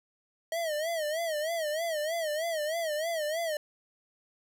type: tone with vibrato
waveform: square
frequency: 635 Hz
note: D#5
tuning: 35 cents sharp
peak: -30 dBFS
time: 0.52-3.57 s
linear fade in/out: 2 ms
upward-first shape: sine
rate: 3.2 Hz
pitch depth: 120 cents each way
effects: none